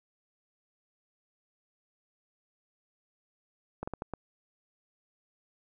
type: slowing click train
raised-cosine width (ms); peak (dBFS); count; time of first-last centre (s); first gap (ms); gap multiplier
1; -21; 5; 3.83-4.137; 45; 1.37
effects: none